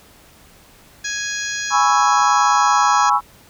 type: harmonic tone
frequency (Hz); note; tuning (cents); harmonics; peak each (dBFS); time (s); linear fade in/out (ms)
831; G#5; +1; 2 / 3 / 4 / 5 / 6 / 7 / 8; -25 / -33 / -33 / -33 / -33 / -33 / -28; 1.04-3.1; 10
type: chord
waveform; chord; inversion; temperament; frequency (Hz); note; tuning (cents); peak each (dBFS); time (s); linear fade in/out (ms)
sine; C# minor seventh; second; equal; 830.6 / 987.8 / 1108.7 / 1318.5; G#5 / B5 / C#6 / E6; 0 / 0 / 0 / 0; -18; 1.7-3.21; 50
effects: pink hiss -48 dBFS RMS until 3.49 s